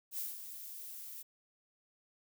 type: noise with ADSR envelope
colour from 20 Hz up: violet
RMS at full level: -38 dBFS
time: 0.11-1.23 s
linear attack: 69 ms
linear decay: 180 ms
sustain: -9 dB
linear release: 14 ms
effects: none